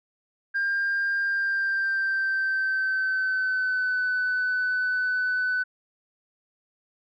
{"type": "tone with pitch glide", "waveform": "sine", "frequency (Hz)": [1600, 1501.5], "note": ["G6", "F#6"], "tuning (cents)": [35, 25], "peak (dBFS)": -21, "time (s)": [0.54, 5.64], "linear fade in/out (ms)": 20, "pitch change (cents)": -110, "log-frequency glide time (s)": [1.2, 4.04], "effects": ["tanh soft clip ceiling -20 dBFS"]}